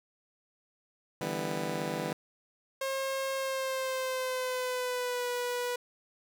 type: chord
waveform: 15% pulse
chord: E minor seventh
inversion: third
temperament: just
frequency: 148.33 / 164.81 / 197.78 / 247.2 Hz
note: D3 / E3 / G3 / B3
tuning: +18 / 0 / +16 / +2 cents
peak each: -33 / -31 / -32 / -33 dBFS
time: 1.21-2.13 s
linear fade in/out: 2 ms
type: tone with pitch glide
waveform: sawtooth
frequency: 537 to 489.6 Hz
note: C5 to B4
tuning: +45 to -15 cents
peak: -27 dBFS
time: 2.81-5.76 s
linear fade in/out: 5 ms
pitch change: -160 cents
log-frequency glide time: 3.35-5.29 s
effects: none